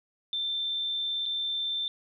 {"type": "tone with dropouts", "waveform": "sine", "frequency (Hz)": 3561, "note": "A7", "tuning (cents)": 20, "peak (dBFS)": -28, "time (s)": [0.33, 1.88], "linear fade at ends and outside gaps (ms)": 1, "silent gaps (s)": [1.256, 1.261], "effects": []}